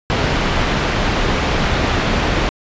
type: low-pass noise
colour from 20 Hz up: pink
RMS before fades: -17 dBFS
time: 0.1-2.49 s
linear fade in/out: 0 ms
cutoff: 3400 Hz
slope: 12 dB/octave
effects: resampled to 16000 Hz